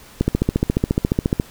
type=click train; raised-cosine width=3 ms; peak=-3 dBFS; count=18; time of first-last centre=0.21-1.399 s; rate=14.3 Hz; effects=pink hiss -44 dBFS RMS until 1.5 s